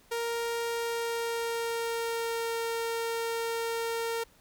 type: tone with pitch glide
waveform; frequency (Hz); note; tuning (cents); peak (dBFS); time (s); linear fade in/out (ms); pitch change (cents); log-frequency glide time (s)
sawtooth; 466.2 to 460; A#4 to A#4; 0 to -23; -26; 0.11-4.24; 10; -23; 0.66-2.56
effects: pink hiss -61 dBFS RMS until 4.4 s